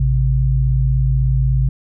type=tone pair together; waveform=sine; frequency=55.42 / 131.8 Hz; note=A1 / C3; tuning=+13 / +13 cents; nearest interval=octave + minor third; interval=1500 cents; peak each=-15 dBFS; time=0-1.69 s; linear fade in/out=5 ms; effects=none